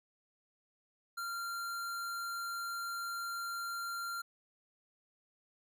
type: tone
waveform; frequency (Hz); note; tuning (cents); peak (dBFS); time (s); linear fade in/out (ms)
square; 1383; F6; -17; -38; 1.17-4.22; 10
effects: none

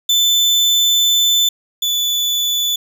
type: tone pair in turn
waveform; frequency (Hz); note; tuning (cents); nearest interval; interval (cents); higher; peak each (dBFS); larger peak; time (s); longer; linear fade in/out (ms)
35% pulse; 3520 / 3476; A7 / A7; 0 / -22; unison; 22; first; -9 / -13; first; 0.09-1.49 / 1.82-2.76; first; 5
effects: none

